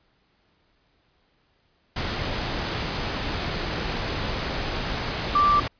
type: tone in noise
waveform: sine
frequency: 1172 Hz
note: D6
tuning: 4 cents flat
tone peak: -16 dBFS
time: 5.35-5.6 s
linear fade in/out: 5 ms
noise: pink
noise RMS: -28 dBFS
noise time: 1.96-5.68 s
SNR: +9 dB
effects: pink hiss -66 dBFS RMS until 5.79 s + resampled to 11025 Hz